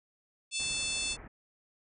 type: harmonic tone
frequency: 880 Hz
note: A5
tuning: in tune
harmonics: 3 / 4 / 5 / 6 / 7 / 8 / 9 / 10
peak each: -36 / -38 / -39 / -43 / -42 / -42 / -43 / -39 dBFS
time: 0.51-1.17 s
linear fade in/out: 50 ms
type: low-pass noise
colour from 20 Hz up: pink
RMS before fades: -48 dBFS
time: 0.59-1.28 s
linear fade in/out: 10 ms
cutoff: 2200 Hz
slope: 48 dB/octave
effects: none